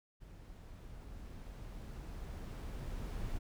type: noise with level ramp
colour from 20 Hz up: brown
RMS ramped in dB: -53 to -40 dBFS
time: 0.2-3.39 s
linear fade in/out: 20 ms
effects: none